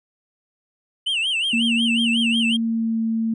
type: tone with vibrato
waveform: triangle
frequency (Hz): 2909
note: F#7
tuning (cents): -30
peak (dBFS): -18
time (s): 1.06-2.57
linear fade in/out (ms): 10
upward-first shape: sine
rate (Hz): 5.5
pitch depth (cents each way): 180
type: tone with pitch glide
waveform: sine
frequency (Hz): 231.6 to 224.9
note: A#3 to A3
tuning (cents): -11 to +38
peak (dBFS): -19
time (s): 1.53-3.34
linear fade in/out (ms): 5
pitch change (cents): -51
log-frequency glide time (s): 2.15-3.01
effects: resampled to 24000 Hz